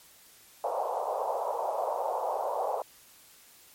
white band-pass noise, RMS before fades -31 dBFS, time 0.64-2.82 s, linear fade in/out 2 ms, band 480 to 960 Hz, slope 48 dB/octave, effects white hiss -56 dBFS RMS until 3.74 s + MP3 64 kbps

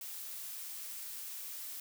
blue noise, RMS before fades -44 dBFS, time 0.01-1.8 s, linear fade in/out 2 ms, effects none

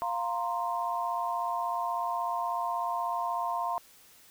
sine chord, F suspended fourth, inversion none, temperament just, 698.5 / 931.3 / 1047.7 Hz, F5 / Bb5 / C6, 0 / -2 / +2 cents, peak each -33 dBFS, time 0.02-3.78 s, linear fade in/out 0 ms, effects white hiss -57 dBFS RMS until 4.3 s

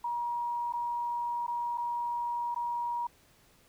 sine tone with dropouts, 953 Hz, A#5, 38 cents sharp, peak -30 dBFS, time 0.04-3.07 s, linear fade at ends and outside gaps 5 ms, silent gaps 0.725-0.735 / 1.467-1.479 / 1.775-1.78 / 2.546-2.56 s, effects pink hiss -63 dBFS RMS until 3.68 s

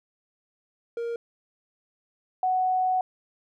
triangle / sine tone pair in turn, 467.7 / 742.4 Hz, A#4 / F#5, +6 / +6 cents, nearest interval minor sixth, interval 800 cents, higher second, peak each -26 / -21 dBFS, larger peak second, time 0.97-1.16 / 2.43-3.01 s, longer second, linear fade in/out 2 ms, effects none

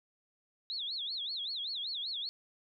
sine tone with vibrato, 3793 Hz, A#7, 29 cents sharp, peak -35 dBFS, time 0.7-2.29 s, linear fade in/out 0 ms, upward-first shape sine, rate 5.2 Hz, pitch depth 260 cents each way, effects none

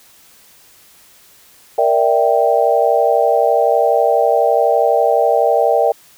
sine chord, E half-diminished seventh, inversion second, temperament equal, 466.2 / 587.3 / 659.3 / 784 Hz, Bb4 / D5 / E5 / G5, 0 / 0 / 0 / 0 cents, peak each -16 dBFS, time 1.78-5.92 s, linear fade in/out 5 ms, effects white hiss -47 dBFS RMS until 6.17 s

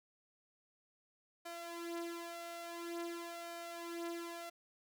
sawtooth tone with flanger, 340.2 Hz, F4, 45 cents flat, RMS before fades -45 dBFS, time 1.45-4.5 s, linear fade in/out 10 ms, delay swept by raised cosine 1.3 to 4.5 ms, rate 0.48 Hz, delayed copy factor +0.7, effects none

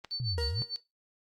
click, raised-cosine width 0.2 ms, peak -23 dBFS, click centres 0.047 s
sine tone with tremolo, 4500 Hz, C#8, 25 cents sharp, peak -30 dBFS, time 0.11-0.76 s, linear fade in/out 0 ms, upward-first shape sine, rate 6.6 Hz, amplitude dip 95%
sine exponential two-way sweep, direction down then up, 130.81 to 67.9 to 130.81 Hz, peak -31 dBFS, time 0.2-0.62 s, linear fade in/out 0 ms, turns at 0.46 s
40% pulse tone with exponential decay, 472.7 Hz, A#4, 24 cents sharp, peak -30 dBFS, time 0.38-0.8 s, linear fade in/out 0 ms, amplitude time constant 91 ms
effects noise-tail reverb RT60 0.2 s tail -19 dB re dry + Opus 24 kbps

